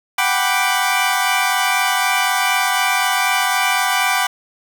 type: chord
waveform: 20% pulse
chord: G major seventh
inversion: third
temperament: equal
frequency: 740 / 784 / 987.8 / 1174.7 Hz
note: F#5 / G5 / B5 / D6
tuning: 0 / 0 / 0 / 0 cents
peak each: -16 dBFS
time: 0.18-4.27 s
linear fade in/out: 5 ms
effects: none